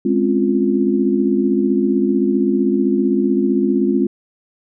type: chord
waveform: sine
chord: Db major seventh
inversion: second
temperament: equal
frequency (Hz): 207.7 / 261.6 / 277.2 / 349.2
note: Ab3 / C4 / Db4 / F4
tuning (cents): 0 / 0 / 0 / 0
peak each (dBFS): -18 / -18 / -22 / -18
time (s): 0.05-4.07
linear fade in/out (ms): 5
effects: none